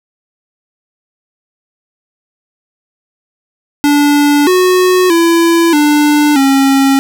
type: tone with pitch steps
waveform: square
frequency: 290.2 / 366.8 / 335.5 / 296.1 / 272.1 Hz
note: D4 / F#4 / E4 / D4 / C#4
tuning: -21 / -15 / +31 / +14 / -32 cents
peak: -7 dBFS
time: 3.84-6.99 s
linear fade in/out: 0 ms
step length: 630 ms
effects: none